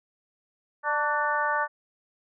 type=harmonic tone with a mistuned harmonic; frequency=296.8 Hz; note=D4; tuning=18 cents sharp; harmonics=2 / 3 / 4 / 5 / 6; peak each=-32 / -28 / -29 / -29 / -32 dBFS; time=0.83-1.68 s; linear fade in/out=50 ms; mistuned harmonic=4; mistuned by=-47 cents; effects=none